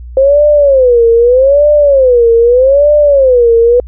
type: tone with vibrato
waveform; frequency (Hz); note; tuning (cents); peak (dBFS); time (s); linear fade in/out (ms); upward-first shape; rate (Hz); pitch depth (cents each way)
sine; 523.3; C5; 0; -3; 0.17-3.8; 2; sine; 0.81; 220
effects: added 60 Hz sine -24 dBFS peak until 3.87 s